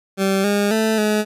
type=tone with pitch steps; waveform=20% pulse; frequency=193.9 / 203.7 / 220.1 / 212.2 Hz; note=G3 / G#3 / A3 / G#3; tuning=-19 / -33 / +1 / +38 cents; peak=-11 dBFS; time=0.17-1.25 s; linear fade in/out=50 ms; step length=270 ms; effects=resampled to 32000 Hz